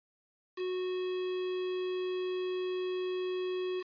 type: tone with quantisation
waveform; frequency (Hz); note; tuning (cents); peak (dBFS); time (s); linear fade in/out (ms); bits
triangle; 367.2; F#4; -13; -30; 0.56-3.84; 50; 7
effects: resampled to 11025 Hz